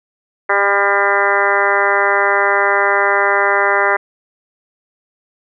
harmonic tone, 200 Hz, G3, 35 cents sharp, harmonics 2 / 3 / 4 / 5 / 6 / 7 / 8 / 9 / 10, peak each -20 / -20 / -20 / -20 / -20 / -20 / -20 / -20 / -20 dBFS, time 0.49-3.97 s, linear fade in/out 10 ms, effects none

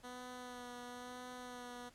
10% pulse tone with vibrato, 247.1 Hz, B3, 1 cent sharp, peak -39 dBFS, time 0.03-1.9 s, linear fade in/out 20 ms, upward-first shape sine, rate 1 Hz, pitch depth 19 cents each way, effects pink hiss -66 dBFS RMS until 1.94 s + low-pass 11000 Hz 12 dB/octave

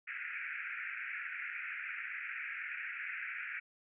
white band-pass noise, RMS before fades -42 dBFS, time 0.07-3.6 s, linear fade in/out 10 ms, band 1400 to 2500 Hz, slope 96 dB/octave, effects none

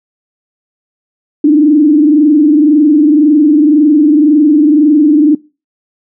sine tone with frequency modulation, 300 Hz, D4, 37 cents sharp, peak -3 dBFS, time 1.44-5.35 s, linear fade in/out 5 ms, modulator 21.9 Hz, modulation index 0.81, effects noise-tail reverb RT60 0.3 s tail -23 dB re dry

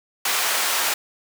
pink high-pass noise, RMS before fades -22 dBFS, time 0.25-0.94 s, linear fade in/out 5 ms, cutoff 920 Hz, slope 12 dB/octave, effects none

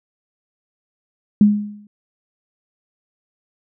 sine tone with exponential decay, 207.5 Hz, G#3, 1 cent flat, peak -5 dBFS, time 1.41-1.87 s, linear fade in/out 2 ms, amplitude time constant 100 ms, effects none

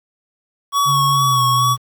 square tone with vibrato, 1118 Hz, C#6, 14 cents sharp, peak -14 dBFS, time 0.72-1.77 s, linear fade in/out 50 ms, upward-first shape sine, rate 2.3 Hz, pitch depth 24 cents each way
sine tone with pitch glide, 140 to 125.45 Hz, C#3 to B2, +18 to +28 cents, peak -19 dBFS, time 0.85-1.78 s, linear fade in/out 50 ms, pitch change -190 cents, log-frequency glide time 1.12-1.43 s
effects 8-bit

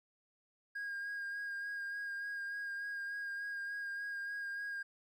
triangle tone with vibrato, 1625 Hz, G#6, 38 cents flat, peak -36 dBFS, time 0.75-4.83 s, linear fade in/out 10 ms, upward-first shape sine, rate 3.4 Hz, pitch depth 20 cents each way, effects tanh soft clip ceiling -33 dBFS

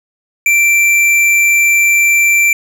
triangle tone with tanh clipping, 2349 Hz, D7, in tune, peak -9 dBFS, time 0.46-2.53 s, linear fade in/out 2 ms, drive 18 dB, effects none

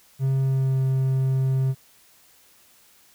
triangle tone with pitch glide, 134.1 to 132.41 Hz, C3 to C3, +43 to +21 cents, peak -17 dBFS, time 0.19-1.75 s, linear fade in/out 50 ms, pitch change -22 cents, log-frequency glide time 0.41-0.8 s, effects white hiss -56 dBFS RMS until 3.14 s

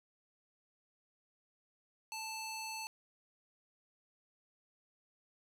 square tone with band-pass filter, 880 Hz, A5, in tune, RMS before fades -43 dBFS, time 2.12-2.87 s, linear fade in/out 0 ms, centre 5300 Hz, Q 0.62, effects none

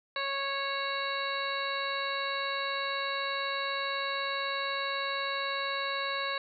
harmonic tone with a mistuned harmonic, 552 Hz, C#5, 7 cents flat, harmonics 1 / 2 / 3 / 4 / 5 / 7 / 8, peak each -38 / -35 / -37 / -39 / -42 / -37 / -45 dBFS, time 0.16-6.38 s, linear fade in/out 2 ms, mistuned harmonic 7, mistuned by +17 cents, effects none

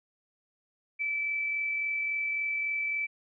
sine tone with amplitude modulation, 2315 Hz, D7, 25 cents flat, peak -27 dBFS, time 0.99-3.07 s, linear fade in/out 20 ms, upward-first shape sine, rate 43.6 Hz, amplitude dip 25%, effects none

